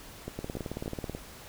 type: two click trains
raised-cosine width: 2 ms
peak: -21 / -22 dBFS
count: 14 / 4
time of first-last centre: 0.39-1.097 / 0.28-1.15 s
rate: 18.4 / 3.45 Hz
effects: pink hiss -48 dBFS RMS until 1.48 s